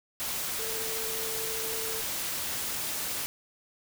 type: tone in noise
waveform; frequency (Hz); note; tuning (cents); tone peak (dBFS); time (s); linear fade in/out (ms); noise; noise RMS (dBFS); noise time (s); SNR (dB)
sine; 446.3; A4; +25; -38; 0.59-2.01; 0; white; -33; 0.2-3.26; -8
effects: none